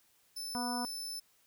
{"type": "tone", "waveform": "sawtooth", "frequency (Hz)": 5274, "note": "E8", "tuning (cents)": 0, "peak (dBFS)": -36, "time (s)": [0.36, 1.2], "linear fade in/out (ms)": 10}
{"type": "harmonic tone", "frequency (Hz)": 244.5, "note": "B3", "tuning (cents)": -17, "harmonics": [1, 2, 3, 4, 5, 6], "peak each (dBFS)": [-37, -47, -40, -40, -47, -48], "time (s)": [0.55, 0.85], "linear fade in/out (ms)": 0}
{"effects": ["white hiss -69 dBFS RMS until 1.46 s"]}